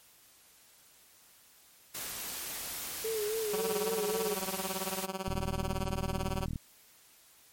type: noise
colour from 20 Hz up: white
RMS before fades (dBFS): -39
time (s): 1.94-5.06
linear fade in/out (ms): 10
type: tone with vibrato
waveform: sine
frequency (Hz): 432.4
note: A4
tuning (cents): -30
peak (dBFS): -31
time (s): 3.04-4.35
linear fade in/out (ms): 10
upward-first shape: sine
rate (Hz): 3.7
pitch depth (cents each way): 72
type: tone with tremolo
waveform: 10% pulse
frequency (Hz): 190.3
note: F#3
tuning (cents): +49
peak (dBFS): -23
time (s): 3.53-6.46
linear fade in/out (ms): 2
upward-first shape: triangle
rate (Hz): 18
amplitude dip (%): 100
type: click train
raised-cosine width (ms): 5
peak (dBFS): -24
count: 52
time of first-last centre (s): 5.28-6.558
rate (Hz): 39.9
effects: white hiss -60 dBFS RMS until 7.52 s + MP3 64 kbps